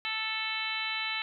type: harmonic tone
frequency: 440 Hz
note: A4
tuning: in tune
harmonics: 2 / 3 / 4 / 5 / 6 / 7 / 8 / 9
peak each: -42 / -41 / -40 / -36 / -37 / -38 / -45 / -38 dBFS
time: 0.05-1.22 s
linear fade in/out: 0 ms
effects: none